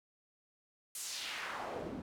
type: noise with band-pass filter sweep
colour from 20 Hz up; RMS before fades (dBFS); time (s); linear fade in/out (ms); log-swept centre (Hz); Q
pink; -42; 0.95-2.02; 2; 10000 to 210; 1.5
effects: none